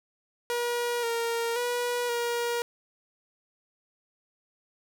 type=tone with pitch steps; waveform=sawtooth; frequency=479.3 / 464.4 / 485.5 / 474.7 Hz; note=A#4 / A#4 / B4 / A#4; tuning=+48 / -7 / -30 / +31 cents; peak=-23 dBFS; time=0.5-2.62 s; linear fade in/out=0 ms; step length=530 ms; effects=none